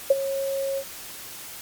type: tone with ADSR envelope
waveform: sine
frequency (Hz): 546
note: C#5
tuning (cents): -26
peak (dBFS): -10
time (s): 0.1-0.84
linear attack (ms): 7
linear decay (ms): 28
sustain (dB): -14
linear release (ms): 62
effects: white hiss -39 dBFS RMS until 1.61 s + MP3 96 kbps